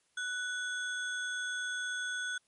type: tone with sample-and-hold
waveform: sine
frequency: 1484 Hz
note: F#6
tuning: 5 cents sharp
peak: -33 dBFS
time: 0.17-2.38 s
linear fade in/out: 5 ms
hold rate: 4900 Hz
effects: white hiss -73 dBFS RMS until 2.47 s + MP3 48 kbps